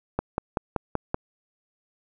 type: click train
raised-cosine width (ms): 1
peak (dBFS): -10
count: 6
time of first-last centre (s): 0.19-1.144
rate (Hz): 5.24
effects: none